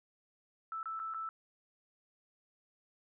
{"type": "tone with dropouts", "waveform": "sine", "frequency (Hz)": 1318.5, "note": "E6", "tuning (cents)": 0, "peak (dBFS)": -37, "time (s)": [0.72, 1.29], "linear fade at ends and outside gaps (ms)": 1, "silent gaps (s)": [[0.83, 0.857], [0.993, 0.999], [1.138, 1.145]], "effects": []}